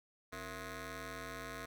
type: ring-modulated tone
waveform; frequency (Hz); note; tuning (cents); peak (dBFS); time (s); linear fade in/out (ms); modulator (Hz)
10% pulse; 200.8; G3; +42; -32; 0.32-1.66; 10; 863
effects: none